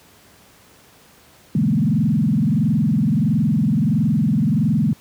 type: tone with frequency modulation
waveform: sine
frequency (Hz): 185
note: F#3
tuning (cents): 0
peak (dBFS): -14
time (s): 1.55-4.93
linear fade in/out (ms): 2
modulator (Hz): 21.5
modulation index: 2.6
effects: pink hiss -50 dBFS RMS until 5 s + high-pass 80 Hz 12 dB/octave